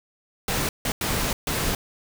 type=noise bursts at uneven times; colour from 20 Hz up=pink; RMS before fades=-25 dBFS; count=4; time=0.48-0.69 / 0.85-0.92 / 1.01-1.33 / 1.47-1.75 s; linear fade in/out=2 ms; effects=none